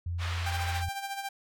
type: tone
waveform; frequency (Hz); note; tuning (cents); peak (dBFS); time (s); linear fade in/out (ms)
sine; 86.4; F2; -18; -30; 0.06-0.89; 5
type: band-pass noise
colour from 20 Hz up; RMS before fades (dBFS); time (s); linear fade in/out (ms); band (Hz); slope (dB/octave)
pink; -39; 0.18-0.84; 50; 1100 to 3600; 12
type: tone with tremolo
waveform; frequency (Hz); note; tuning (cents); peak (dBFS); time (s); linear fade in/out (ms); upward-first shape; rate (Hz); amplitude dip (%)
sawtooth; 790; G5; +13; -28; 0.46-1.29; 5; sine; 14; 60
effects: none